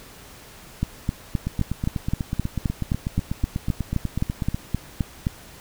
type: two click trains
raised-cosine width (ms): 5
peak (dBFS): -12 / -9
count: 26 / 18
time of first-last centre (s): 1.47-4.545 / 0.83-5.269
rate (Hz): 8.13 / 3.83
effects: pink hiss -45 dBFS RMS until 5.6 s